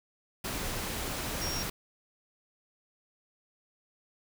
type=tone in noise; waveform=sine; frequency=5588 Hz; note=F8; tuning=in tune; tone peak=-35 dBFS; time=1.41-1.63 s; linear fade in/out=5 ms; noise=pink; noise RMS=-35 dBFS; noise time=0.44-1.7 s; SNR=-3 dB; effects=none